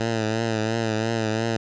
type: tone with vibrato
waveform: 10% pulse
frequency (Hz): 111.8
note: A2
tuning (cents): +28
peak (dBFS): -14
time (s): 0-1.57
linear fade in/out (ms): 5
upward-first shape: triangle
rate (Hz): 2.9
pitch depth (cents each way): 61
effects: resampled to 16000 Hz